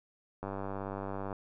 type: click train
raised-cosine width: 1 ms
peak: -24 dBFS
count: 89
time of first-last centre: 0.43-1.328 s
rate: 98 Hz
effects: none